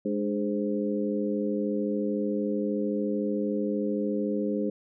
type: harmonic tone with a mistuned harmonic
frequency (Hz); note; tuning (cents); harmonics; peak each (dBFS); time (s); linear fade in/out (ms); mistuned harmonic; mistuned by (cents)
103.8; G#2; 0; 2 / 3 / 4 / 5; -29 / -31 / -32 / -33; 0.05-4.7; 5; 3; -59
effects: none